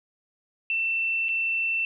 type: tone with dropouts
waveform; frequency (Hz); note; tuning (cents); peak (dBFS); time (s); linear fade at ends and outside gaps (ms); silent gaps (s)
sine; 2682; E7; +29; -23; 0.7-1.85; 1; 1.285-1.29
effects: none